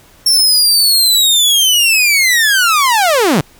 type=linear sweep; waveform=sawtooth; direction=down; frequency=5450 to 125.8 Hz; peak=-5 dBFS; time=0.26-3.41 s; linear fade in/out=5 ms; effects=pink hiss -45 dBFS RMS until 3.59 s